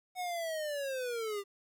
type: linear sweep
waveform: square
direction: down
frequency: 740 to 392 Hz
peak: -35 dBFS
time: 0.15-1.44 s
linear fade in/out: 50 ms
effects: 12-bit